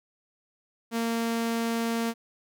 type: tone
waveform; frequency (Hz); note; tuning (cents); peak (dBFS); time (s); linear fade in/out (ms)
sawtooth; 230.1; A#3; -22; -22; 0.91-2.14; 50
effects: none